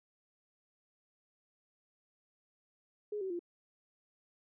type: tone with pitch steps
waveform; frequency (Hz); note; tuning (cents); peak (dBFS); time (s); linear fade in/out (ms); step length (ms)
sine; 417.5 / 380.6 / 347; G#4 / F#4 / F4; +9 / +49 / -11; -35; 3.12-3.393; 5; 91
effects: none